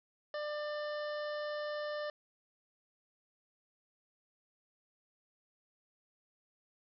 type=harmonic tone with a mistuned harmonic; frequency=596 Hz; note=D5; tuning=25 cents sharp; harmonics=1 / 2 / 3 / 5 / 6 / 7 / 8 / 9; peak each=-37 / -46 / -45 / -54 / -57 / -56 / -59 / -57 dBFS; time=0.34-2.1 s; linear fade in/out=2 ms; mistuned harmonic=9; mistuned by=-29 cents; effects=none